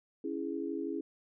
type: chord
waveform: sine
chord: C# minor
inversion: none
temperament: equal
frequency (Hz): 277.2 / 329.6 / 415.3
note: C#4 / E4 / G#4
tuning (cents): 0 / 0 / 0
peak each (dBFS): -38 / -37 / -39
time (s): 0.24-1.01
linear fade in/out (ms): 5
effects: none